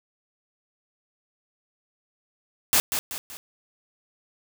white noise with echo, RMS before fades -19 dBFS, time 2.73-2.8 s, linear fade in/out 0 ms, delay 190 ms, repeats 3, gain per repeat -7 dB, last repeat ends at 3.37 s, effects none

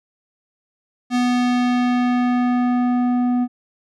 square tone with low-pass filter sweep, 246.5 Hz, B3, 3 cents flat, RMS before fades -18 dBFS, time 1.1-3.48 s, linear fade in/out 50 ms, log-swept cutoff 6800 to 630 Hz, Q 0.72, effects none

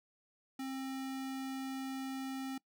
square tone, 266 Hz, C4, 29 cents sharp, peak -39 dBFS, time 0.59-2.58 s, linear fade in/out 5 ms, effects noise-tail reverb RT60 0.1 s tail -23 dB re dry

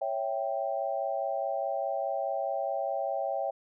sine chord, C# diminished, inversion none, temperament equal, 554.4 / 659.3 / 784 Hz, C#5 / E5 / G5, 0 / 0 / 0 cents, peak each -33 dBFS, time 0.01-3.51 s, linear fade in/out 10 ms, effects none

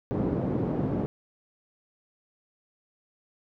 pink band-pass noise, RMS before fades -28 dBFS, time 0.11-1.06 s, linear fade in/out 0 ms, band 130 to 390 Hz, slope 12 dB/octave, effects none

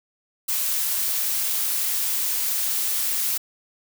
blue noise, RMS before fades -24 dBFS, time 0.48-3.38 s, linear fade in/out 10 ms, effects none

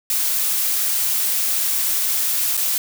blue noise with dropouts, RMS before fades -20 dBFS, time 0.1-2.78 s, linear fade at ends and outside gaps 1 ms, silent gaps 2.569-2.575 s, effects none

